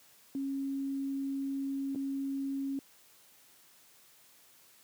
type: tone with dropouts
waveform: sine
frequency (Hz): 273.7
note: C#4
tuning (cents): -22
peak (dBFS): -32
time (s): 0.35-2.79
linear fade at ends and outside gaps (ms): 1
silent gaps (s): 1.949-1.958
effects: white hiss -61 dBFS RMS until 4.83 s + high-pass 100 Hz 12 dB/octave